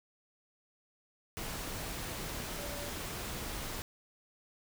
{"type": "tone in noise", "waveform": "sine", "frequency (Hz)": 579, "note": "D5", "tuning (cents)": -25, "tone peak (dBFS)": -45, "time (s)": [2.58, 2.89], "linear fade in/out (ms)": 0, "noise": "pink", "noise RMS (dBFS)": -40, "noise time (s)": [1.37, 3.82], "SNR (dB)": -8, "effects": []}